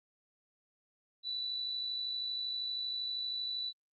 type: tone with amplitude modulation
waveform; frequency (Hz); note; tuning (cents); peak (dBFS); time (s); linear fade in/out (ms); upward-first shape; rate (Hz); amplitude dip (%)
sine; 3965; B7; +6; -33; 1.23-3.73; 50; sine; 52.7; 35
effects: Opus 48 kbps